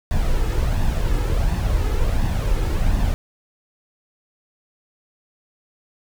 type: noise with flanger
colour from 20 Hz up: brown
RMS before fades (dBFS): -19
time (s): 0.11-3.14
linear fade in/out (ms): 0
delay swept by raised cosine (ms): 1.1 to 2.4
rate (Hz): 1.4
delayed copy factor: +0.5
effects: none